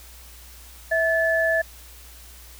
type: tone pair together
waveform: sine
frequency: 652.9 / 1733 Hz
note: E5 / A6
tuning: -17 / -27 cents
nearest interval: octave + perfect fourth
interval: 1690 cents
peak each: -21 dBFS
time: 0.91-1.62 s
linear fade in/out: 10 ms
effects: added 60 Hz sine -45 dBFS peak until 2.59 s + white hiss -47 dBFS RMS until 2.59 s